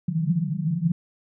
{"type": "band-pass noise", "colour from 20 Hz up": "pink", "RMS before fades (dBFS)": -24, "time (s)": [0.08, 0.92], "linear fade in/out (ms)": 5, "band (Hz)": [150, 180], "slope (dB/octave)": 96, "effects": []}